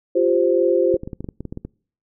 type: chord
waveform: sine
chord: F suspended second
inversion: none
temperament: equal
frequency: 349.2 / 392 / 523.3 Hz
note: F4 / G4 / C5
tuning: 0 / 0 / 0 cents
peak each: -18 / -20 / -18 dBFS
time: 0.15-0.97 s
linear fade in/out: 10 ms
type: clicks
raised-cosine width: 3 ms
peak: -17 dBFS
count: 12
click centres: 0.942 / 1.034 / 1.075 / 1.132 / 1.206 / 1.244 / 1.288 / 1.406 / 1.453 / 1.525 / 1.574 / 1.65 s
effects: noise-tail reverb RT60 0.5 s tail -26 dB re dry